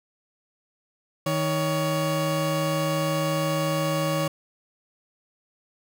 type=tone pair together; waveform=30% pulse; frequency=157.14 / 560 Hz; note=D#3 / C#5; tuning=+17 / +18 cents; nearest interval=octave + minor seventh; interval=2201 cents; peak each=-23 dBFS; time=1.26-4.28 s; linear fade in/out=5 ms; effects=none